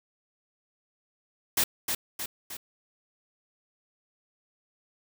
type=noise with echo; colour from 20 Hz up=white; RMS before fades=-24 dBFS; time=1.57-1.64 s; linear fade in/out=5 ms; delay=310 ms; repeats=3; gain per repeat=-5 dB; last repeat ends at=2.57 s; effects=none